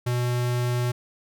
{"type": "tone", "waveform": "square", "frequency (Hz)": 122.5, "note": "B2", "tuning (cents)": -14, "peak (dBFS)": -23, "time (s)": [0.06, 0.92], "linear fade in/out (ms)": 10, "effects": []}